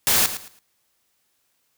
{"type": "noise with echo", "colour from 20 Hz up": "white", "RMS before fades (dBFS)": -18, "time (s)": [0.07, 0.26], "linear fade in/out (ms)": 0, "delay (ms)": 110, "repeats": 3, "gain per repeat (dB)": -12, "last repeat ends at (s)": 0.59, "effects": ["white hiss -69 dBFS RMS until 1.77 s"]}